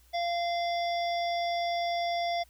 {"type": "harmonic tone with a mistuned harmonic", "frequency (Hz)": 690, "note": "F5", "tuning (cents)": -21, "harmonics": [1, 3, 5, 7, 8], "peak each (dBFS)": [-28, -38, -40, -44, -44], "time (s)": [0.13, 2.44], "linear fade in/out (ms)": 20, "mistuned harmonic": 7, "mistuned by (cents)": 16, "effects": ["added 60 Hz sine -59 dBFS peak until 2.49 s", "white hiss -64 dBFS RMS until 2.49 s"]}